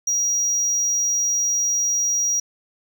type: tone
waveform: triangle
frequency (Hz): 5740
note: F8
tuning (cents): +47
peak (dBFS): -17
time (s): 0.07-2.4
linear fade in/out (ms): 5
effects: none